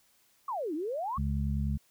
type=exponential two-way sweep; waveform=sine; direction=down then up; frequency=1164 to 290 to 1164 Hz; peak=-31 dBFS; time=0.48-1.18 s; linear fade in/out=5 ms; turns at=0.74 s
type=harmonic tone; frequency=70 Hz; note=C#2; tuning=18 cents sharp; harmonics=1 / 2 / 3; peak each=-30 / -33 / -35 dBFS; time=1.17-1.78 s; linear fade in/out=20 ms
effects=white hiss -67 dBFS RMS until 1.9 s